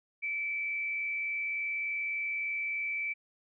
sine tone with frequency modulation, 2312 Hz, D7, 28 cents flat, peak -31 dBFS, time 0.22-3.14 s, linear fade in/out 20 ms, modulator 83.4 Hz, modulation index 0.55, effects none

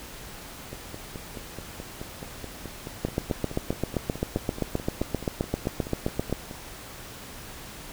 two click trains, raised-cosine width 2 ms, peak -11 / -22 dBFS, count 26 / 28, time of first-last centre 3.05-6.327 / 0.73-6.512 s, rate 7.63 / 4.67 Hz, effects pink hiss -42 dBFS RMS until 7.92 s

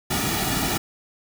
pink noise with comb filter, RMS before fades -24 dBFS, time 0.1-0.78 s, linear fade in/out 10 ms, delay 1.9 ms, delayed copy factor -0.8, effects none

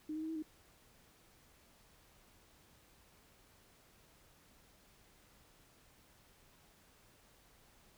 sine tone with pitch steps, 307 / 313.3 / 317.6 / 323.1 / 310.4 Hz, D#4 / D#4 / D#4 / E4 / D#4, -23 / +12 / +36 / -35 / -4 cents, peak -38 dBFS, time 0.09-0.425 s, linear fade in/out 5 ms, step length 67 ms, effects pink hiss -66 dBFS RMS until 7.97 s

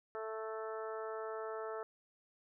harmonic tone, 220 Hz, A3, in tune, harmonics 2 / 3 / 4 / 5 / 6 / 7 / 8, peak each -42 / -46 / -50 / -52 / -47 / -59 / -56 dBFS, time 0.15-1.83 s, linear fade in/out 0 ms, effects none

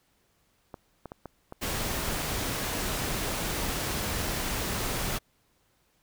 clicks, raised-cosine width 1 ms, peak -25 dBFS, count 8, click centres 0.742 / 1.057 / 1.119 / 1.257 / 1.524 / 2.127 / 2.208 / 3.404 s
pink noise, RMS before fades -31 dBFS, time 1.61-5.19 s, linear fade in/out 20 ms
effects pink hiss -69 dBFS RMS until 6.02 s

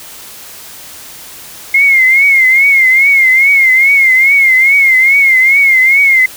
sine tone with vibrato, 2138 Hz, C7, 37 cents sharp, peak -4 dBFS, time 1.74-6.26 s, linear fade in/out 5 ms, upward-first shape triangle, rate 2.4 Hz, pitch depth 100 cents each way, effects white hiss -31 dBFS RMS until 6.36 s

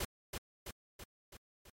pink noise with echo, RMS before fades -37 dBFS, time 0-0.05 s, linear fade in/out 5 ms, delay 330 ms, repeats 5, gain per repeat -4 dB, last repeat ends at 1.7 s, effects MP3 64 kbps

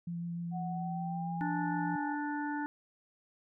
sine tone with vibrato, 171 Hz, F3, 36 cents flat, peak -35 dBFS, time 0.07-1.96 s, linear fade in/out 5 ms, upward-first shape sine, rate 6.7 Hz, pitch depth 10 cents each way
sine tone with pitch glide, 740 to 835.4 Hz, F#5 to G#5, 0 to +10 cents, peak -38 dBFS, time 0.51-2.17 s, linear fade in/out 50 ms, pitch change +210 cents, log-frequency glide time 0.69-1.56 s
harmonic tone, 293.7 Hz, D4, in tune, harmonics 1 / 3 / 5 / 6, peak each -35 / -38 / -42 / -46 dBFS, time 1.41-2.66 s, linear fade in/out 0 ms
effects none

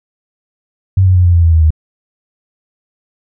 sine tone with pitch steps, 95.1 / 92.5 / 89.97 / 87.51 / 85.12 / 82.79 / 80.53 / 78.32 Hz, F#2 / F#2 / F#2 / F2 / F2 / E2 / E2 / D#2, +48 / 0 / -48 / +4 / -44 / +8 / -40 / +12 cents, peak -5 dBFS, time 0.97-1.706 s, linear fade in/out 5 ms, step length 92 ms, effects none

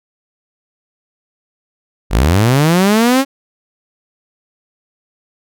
sawtooth linear sweep, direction up, 43.05 to 277.2 Hz, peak -5 dBFS, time 2.1-3.25 s, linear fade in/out 50 ms, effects none

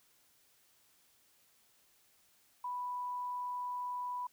sine tone, 987.8 Hz, B5, in tune, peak -36 dBFS, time 2.64-4.27 s, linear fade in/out 5 ms, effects white hiss -69 dBFS RMS until 4.32 s

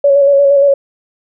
sine tone with vibrato, 561 Hz, C#5, 21 cents sharp, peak -5 dBFS, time 0.04-0.74 s, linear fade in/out 5 ms, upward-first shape square, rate 8.6 Hz, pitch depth 23 cents each way, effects none

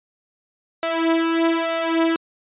sawtooth tone with flanger, 329.6 Hz, E4, in tune, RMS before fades -20 dBFS, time 0.83-2.16 s, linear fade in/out 0 ms, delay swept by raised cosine 1.4 to 3.8 ms, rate 1.1 Hz, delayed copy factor +0.75, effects resampled to 8000 Hz

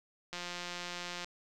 click train, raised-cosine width 0.2 ms, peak -23 dBFS, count 162, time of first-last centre 0.33-1.245 s, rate 176 Hz, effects none

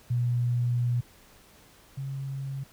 sine tone pair in turn, 121.3 / 136.15 Hz, B2 / C#3, -31 / -31 cents, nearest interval major second, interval 200 cents, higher second, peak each -23 / -31 dBFS, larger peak first, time 0.1-1.01 / 1.97-2.64 s, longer first, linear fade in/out 10 ms, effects pink hiss -56 dBFS RMS until 2.72 s

